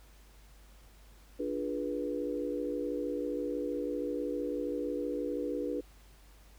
sine chord, D diminished seventh, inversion none, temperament equal with one note detuned, 293.7 / 349.2 / 415.3 / 487.9 Hz, D4 / F4 / Ab4 / Cb5, 0 / 0 / 0 / -21 cents, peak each -36 / -40 / -39 / -36 dBFS, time 1.39-5.81 s, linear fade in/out 10 ms, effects added 50 Hz sine -55 dBFS peak until 6.58 s + pink hiss -62 dBFS RMS until 6.58 s

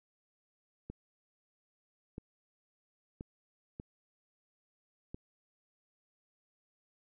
clicks, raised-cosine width 3 ms, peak -29 dBFS, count 5, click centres 0.9 / 2.181 / 3.209 / 3.799 / 5.145 s, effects none

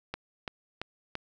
click train, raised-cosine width 0.3 ms, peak -18 dBFS, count 4, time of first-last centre 0.14-1.154 s, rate 2.96 Hz, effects none

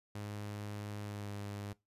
sawtooth tone with pitch glide, 103.6 to 101.88 Hz, G#2 to G#2, -4 to -33 cents, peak -37 dBFS, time 0.15-1.73 s, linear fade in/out 5 ms, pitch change -29 cents, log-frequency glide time 1.04-1.3 s, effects noise-tail reverb RT60 0.2 s tail -20 dB re dry + resampled to 32000 Hz

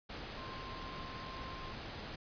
sine tone in noise, 1052 Hz, C6, 9 cents sharp, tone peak -48 dBFS, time 0.37-1.73 s, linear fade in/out 10 ms, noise pink, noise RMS -45 dBFS, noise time 0.09-2.16 s, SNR -6 dB, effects resampled to 11025 Hz

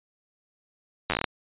slowing click train, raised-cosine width 0.3 ms, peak -8 dBFS, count 9, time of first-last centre 1.1-1.242 s, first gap 10 ms, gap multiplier 1.16, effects resampled to 8000 Hz

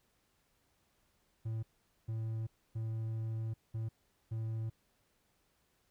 triangle tone bursts at uneven times, 111.7 Hz, A2, 27 cents sharp, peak -33 dBFS, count 5, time 1.45-1.63 / 2.08-2.47 / 2.75-3.54 / 3.74-3.89 / 4.31-4.7 s, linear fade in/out 10 ms, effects pink hiss -75 dBFS RMS until 5.9 s

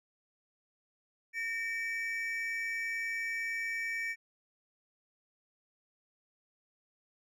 triangle tone pair together, 1830 / 2301 Hz, A#6 / D7, -32 / -36 cents, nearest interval major third, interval 396 cents, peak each -35 / -34 dBFS, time 1.33-4.16 s, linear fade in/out 50 ms, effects none

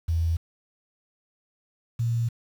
sine tone pair in turn, 82.7 / 117.08 Hz, E2 / A#2, +6 / +8 cents, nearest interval tritone, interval 602 cents, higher second, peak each -21 / -22 dBFS, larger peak first, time 0.08-0.37 / 1.99-2.29 s, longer second, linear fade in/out 10 ms, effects 8-bit

